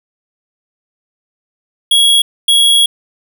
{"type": "tone bursts at uneven times", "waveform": "square", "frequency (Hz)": 3322, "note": "G#7", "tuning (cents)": 0, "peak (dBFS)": -7, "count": 2, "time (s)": [[1.91, 2.22], [2.48, 2.86]], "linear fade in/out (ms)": 5, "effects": []}